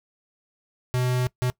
square tone bursts at uneven times, 125.7 Hz, B2, 31 cents sharp, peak -22 dBFS, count 2, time 0.94-1.27 / 1.42-1.5 s, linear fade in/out 0 ms, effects noise-tail reverb RT60 0.1 s tail -21 dB re dry

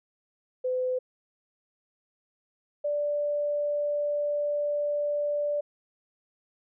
sine tone pair in turn, 508 / 585.7 Hz, B4 / D5, +49 / -5 cents, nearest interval major second, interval 246 cents, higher second, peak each -25 dBFS, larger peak neither, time 0.64-0.99 / 2.84-5.61 s, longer second, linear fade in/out 10 ms, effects none

